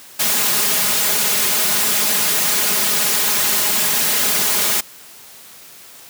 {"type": "noise with comb filter", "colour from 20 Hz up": "white", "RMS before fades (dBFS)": -17, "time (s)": [0.19, 4.81], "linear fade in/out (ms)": 10, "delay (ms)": 4.8, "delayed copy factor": 0.8, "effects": ["white hiss -41 dBFS RMS until 6.09 s", "high-pass 100 Hz 12 dB/octave"]}